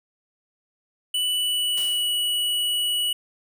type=tone with pitch glide; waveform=square; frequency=2971 to 2937 Hz; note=F#7 to F#7; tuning=+6 to -13 cents; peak=-22 dBFS; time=1.14-3.13 s; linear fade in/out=5 ms; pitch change=-19 cents; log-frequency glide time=1.31-2.06 s
type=noise with exponential decay; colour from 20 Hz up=white; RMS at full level=-35 dBFS; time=1.77-2.33 s; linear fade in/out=5 ms; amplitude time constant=120 ms
effects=none